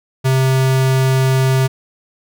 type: tone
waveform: square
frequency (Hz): 131.8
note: C3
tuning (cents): +13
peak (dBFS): -12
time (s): 0.24-1.68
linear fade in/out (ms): 20
effects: none